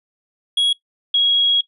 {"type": "tone pair in turn", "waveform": ["triangle", "sine"], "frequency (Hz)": [3322, 3309], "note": ["G#7", "G#7"], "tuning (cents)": [0, -7], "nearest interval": "unison", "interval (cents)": 7, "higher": "first", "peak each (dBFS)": -12, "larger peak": "neither", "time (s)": [[0.57, 0.73], [1.14, 1.61]], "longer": "second", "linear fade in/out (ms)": 5, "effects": ["noise-tail reverb RT60 0.1 s tail -19 dB re dry", "resampled to 32000 Hz"]}